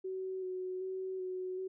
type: tone with vibrato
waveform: sine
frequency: 373.2 Hz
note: F#4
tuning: 15 cents sharp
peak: -36 dBFS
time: 0.04-1.68 s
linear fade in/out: 10 ms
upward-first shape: square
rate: 1.3 Hz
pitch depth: 16 cents each way
effects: none